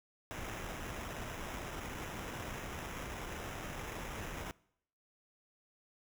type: noise with sample-and-hold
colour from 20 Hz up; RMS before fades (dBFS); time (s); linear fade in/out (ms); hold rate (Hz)
pink; -43; 0.31-4.51; 0; 4410
effects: noise-tail reverb RT60 0.7 s tail -23 dB re dry